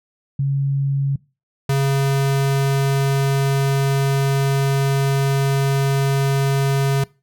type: tone pair in turn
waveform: sine / square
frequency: 138.4 / 137.44 Hz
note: C#3 / C#3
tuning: -2 / -14 cents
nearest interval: unison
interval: 12 cents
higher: first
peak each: -16 dBFS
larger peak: neither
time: 0.39-1.16 / 1.69-7.04 s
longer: second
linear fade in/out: 5 ms
effects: noise-tail reverb RT60 0.3 s tail -22 dB re dry